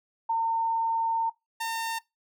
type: tone pair in turn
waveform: sine / sawtooth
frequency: 909 / 909 Hz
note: A#5 / A#5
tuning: -44 / -44 cents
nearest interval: unison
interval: 0 cents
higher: neither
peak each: -23 / -25 dBFS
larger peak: first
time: 0.29-1.3 / 1.6-1.99 s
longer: first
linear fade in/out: 10 ms
effects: noise-tail reverb RT60 0.2 s tail -22 dB re dry